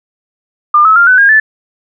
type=tone with pitch steps; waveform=sine; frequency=1201 / 1294.7 / 1395.6 / 1504.4 / 1621.8 / 1748.2 Hz; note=D6 / E6 / F6 / F#6 / G#6 / A6; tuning=+38 / -32 / -2 / +28 / -42 / -12 cents; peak=-3 dBFS; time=0.74-1.4 s; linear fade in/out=5 ms; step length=110 ms; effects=none